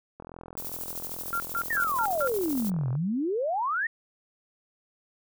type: click train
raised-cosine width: 1 ms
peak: -28 dBFS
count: 118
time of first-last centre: 0.2-2.953 s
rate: 42.5 Hz
type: noise with tremolo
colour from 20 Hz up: violet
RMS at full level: -35 dBFS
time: 0.57-2.7 s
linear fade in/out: 0 ms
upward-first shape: square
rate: 13 Hz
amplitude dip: 45%
type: tone bursts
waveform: sine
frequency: 1382 Hz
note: F6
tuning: 19 cents flat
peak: -26 dBFS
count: 5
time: 1.33-2.275 s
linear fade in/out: 0 ms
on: 69 ms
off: 150 ms
type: exponential two-way sweep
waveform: sine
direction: down then up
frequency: 1903 to 120.5 to 1903 Hz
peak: -25 dBFS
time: 1.7-3.87 s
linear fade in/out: 5 ms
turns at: 2.9 s
effects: none